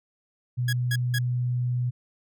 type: tone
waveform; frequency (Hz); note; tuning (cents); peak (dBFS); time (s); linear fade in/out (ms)
sine; 123.47; B2; 0; -23; 0.57-1.91; 20
type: tone bursts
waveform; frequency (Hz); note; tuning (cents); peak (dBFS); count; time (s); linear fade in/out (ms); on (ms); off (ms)
sawtooth; 1661.2; G#6; 0; -23; 3; 0.68-1.187; 5; 49; 180
effects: none

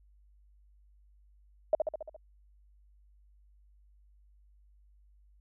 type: tone with echo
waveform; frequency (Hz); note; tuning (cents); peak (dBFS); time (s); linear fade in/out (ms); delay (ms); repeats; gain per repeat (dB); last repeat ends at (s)
sine; 622.3; D#5; 0; -20; 1.73-1.75; 2; 69; 6; -4; 2.164
effects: added 50 Hz sine -59 dBFS peak until 5.4 s

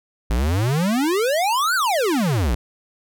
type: exponential two-way sweep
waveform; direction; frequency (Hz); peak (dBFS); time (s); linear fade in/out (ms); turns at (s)
square; up then down; 51.8 to 1568 to 51.8; -18; 0.3-2.55; 5; 1.75
effects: none

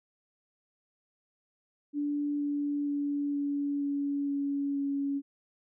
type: tone with pitch steps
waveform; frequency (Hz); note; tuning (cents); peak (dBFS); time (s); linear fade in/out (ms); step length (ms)
sine; 290.7 / 288.9 / 287 / 285.2 / 283.4 / 281.6 / 279.8; D4 / D4 / D4 / C#4 / C#4 / C#4 / C#4; -18 / -28 / -40 / +49 / +38 / +27 / +16; -28; 1.93-5.22; 50; 470
effects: none

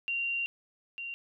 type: tone pair in turn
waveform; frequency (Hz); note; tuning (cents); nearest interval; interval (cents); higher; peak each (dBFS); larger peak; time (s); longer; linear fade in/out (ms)
sine; 2765 / 2765; F7 / F7; -18 / -18; unison; 0; neither; -29 / -36; first; 0.08-0.46 / 0.98-1.14; first; 0
effects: none

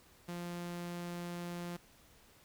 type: tone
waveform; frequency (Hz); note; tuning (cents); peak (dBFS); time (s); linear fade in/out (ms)
sawtooth; 174.1; F3; -5; -36; 0.28-1.77; 10
effects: pink hiss -63 dBFS RMS until 2.44 s

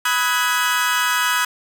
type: chord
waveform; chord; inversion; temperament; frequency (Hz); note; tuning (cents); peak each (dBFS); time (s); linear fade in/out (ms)
30% pulse; G# minor seventh; first; equal with one note detuned; 987.8 / 1267 / 1480 / 1661.2; B5 / D#6 / F#6 / G#6; 0 / +31 / 0 / 0; -20; 0.05-1.45; 5
effects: 8-bit

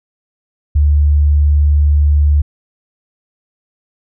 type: tone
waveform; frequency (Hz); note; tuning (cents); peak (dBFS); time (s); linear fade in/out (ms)
sine; 73.42; D2; 0; -7; 0.75-2.42; 10
effects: none

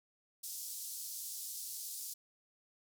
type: band-pass noise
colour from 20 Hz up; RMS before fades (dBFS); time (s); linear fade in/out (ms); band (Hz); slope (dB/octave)
white; -44; 0.43-2.14; 10; 4700 to 15000; 24
effects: none

